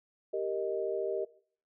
sine chord, Eb major, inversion first, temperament equal, 392 / 466.2 / 622.3 Hz, G4 / Bb4 / Eb5, 0 / 0 / 0 cents, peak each -34 / -35 / -35 dBFS, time 0.33-1.25 s, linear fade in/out 10 ms, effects noise-tail reverb RT60 0.5 s tail -19 dB re dry

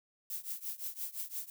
violet noise with tremolo, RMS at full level -37 dBFS, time 0.3-1.5 s, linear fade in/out 2 ms, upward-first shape triangle, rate 5.8 Hz, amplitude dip 95%, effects none

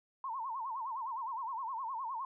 sine tone with vibrato, 984 Hz, B5, 7 cents flat, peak -36 dBFS, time 0.24-2.25 s, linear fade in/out 2 ms, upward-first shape sine, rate 9.7 Hz, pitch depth 190 cents each way, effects none

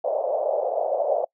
white band-pass noise, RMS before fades -24 dBFS, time 0.04-1.25 s, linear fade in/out 10 ms, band 520 to 680 Hz, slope 48 dB/octave, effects noise-tail reverb RT60 0.1 s tail -26 dB re dry

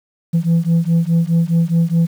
sine beating tone pair, 164.81 / 169.61 Hz, E3 / E3, 0 / +50 cents, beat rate 4.8 Hz, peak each -13 dBFS, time 0.33-2.07 s, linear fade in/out 20 ms, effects tanh soft clip ceiling -9 dBFS + 7-bit

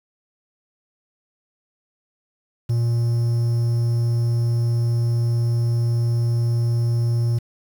triangle tone with quantisation, 117.7 Hz, A#2, 17 cents sharp, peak -15 dBFS, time 2.69-7.39 s, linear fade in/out 10 ms, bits 7, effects none

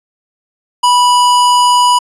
square tone, 982 Hz, B5, 10 cents flat, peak -7 dBFS, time 0.83-1.99 s, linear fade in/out 10 ms, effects resampled to 24000 Hz

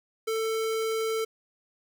square tone, 444.6 Hz, A4, 18 cents sharp, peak -27 dBFS, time 0.27-1.25 s, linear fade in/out 10 ms, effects 10-bit

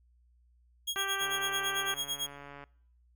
sawtooth tone with tremolo, 3286 Hz, G#7, 19 cents flat, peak -27 dBFS, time 0.87-2.27 s, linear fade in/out 10 ms, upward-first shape sine, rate 9 Hz, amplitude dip 90%
harmonic tone, 392 Hz, G4, in tune, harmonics 1 / 2 / 3 / 4 / 5 / 6 / 7 / 8, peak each -43 / -43 / -38 / -35 / -43 / -46 / -45 / -47 dBFS, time 0.96-1.94 s, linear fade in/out 0 ms
click train, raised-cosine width 0.5 ms, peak -32 dBFS, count 204, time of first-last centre 1.21-2.64 s, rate 142 Hz
effects noise-tail reverb RT60 0.7 s tail -24 dB re dry + added 60 Hz sine -62 dBFS peak until 3.15 s

